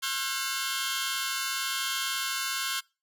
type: tone cluster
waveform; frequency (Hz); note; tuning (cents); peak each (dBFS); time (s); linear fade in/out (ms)
15% pulse; 1075 / 1359 / 1493 / 1613 / 3590; C6 / F6 / F#6 / G6 / A7; +47 / -48 / +15 / +49 / +34; -29; 0.02-2.81; 20
effects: noise-tail reverb RT60 0.3 s tail -25 dB re dry